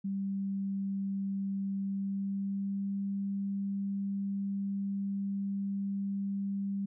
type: tone with pitch glide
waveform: sine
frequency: 196 to 197.93 Hz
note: G3 to G3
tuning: 0 to +17 cents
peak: -31 dBFS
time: 0.04-6.86 s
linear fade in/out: 10 ms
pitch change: +17 cents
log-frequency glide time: 1.79-2.96 s
effects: none